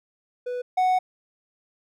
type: tone pair in turn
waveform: triangle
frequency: 493.9 / 740 Hz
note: B4 / F#5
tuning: 0 / 0 cents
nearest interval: perfect fifth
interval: 700 cents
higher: second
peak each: -25 / -16 dBFS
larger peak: second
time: 0.46-0.62 / 0.77-0.99 s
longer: second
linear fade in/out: 10 ms
effects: none